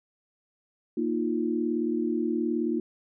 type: chord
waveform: sine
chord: Bb suspended fourth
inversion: none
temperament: just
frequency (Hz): 233.1 / 310.8 / 349.6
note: Bb3 / Eb4 / F4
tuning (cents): 0 / -2 / +2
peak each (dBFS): -29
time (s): 0.97-2.8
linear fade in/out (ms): 5
effects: none